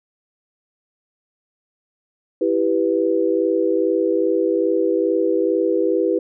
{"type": "chord", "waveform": "sine", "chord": "E minor", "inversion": "none", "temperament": "equal", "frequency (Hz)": [329.6, 392, 493.9], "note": ["E4", "G4", "B4"], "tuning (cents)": [0, 0, 0], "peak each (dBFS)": -20, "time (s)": [2.41, 6.19], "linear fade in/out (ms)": 5, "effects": []}